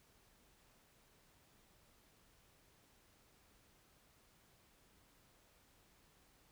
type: silence
effects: pink hiss -70 dBFS RMS until 6.51 s